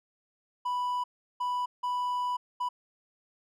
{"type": "tone bursts at uneven times", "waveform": "triangle", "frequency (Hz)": 987.8, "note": "B5", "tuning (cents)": 0, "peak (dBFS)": -26, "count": 4, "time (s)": [[0.65, 1.04], [1.4, 1.66], [1.83, 2.37], [2.6, 2.69]], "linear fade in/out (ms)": 10, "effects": []}